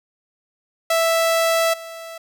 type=tone with level steps; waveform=sawtooth; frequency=659.3 Hz; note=E5; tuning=in tune; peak=-12 / -29 dBFS; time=0.9-2.18 s; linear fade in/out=5 ms; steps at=1.73 s; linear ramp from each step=10 ms; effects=none